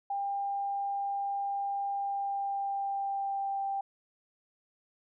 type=tone with pitch glide; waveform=sine; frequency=798 to 787.9 Hz; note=G5 to G5; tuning=+31 to +9 cents; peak=-30 dBFS; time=0.1-3.81 s; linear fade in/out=5 ms; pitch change=-22 cents; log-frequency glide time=1.92-3.62 s; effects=none